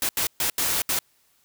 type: noise bursts at uneven times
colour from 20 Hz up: white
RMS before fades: -24 dBFS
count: 5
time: 0.02-0.09 / 0.17-0.27 / 0.4-0.5 / 0.58-0.82 / 0.89-0.99 s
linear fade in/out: 2 ms
effects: white hiss -64 dBFS RMS until 1.44 s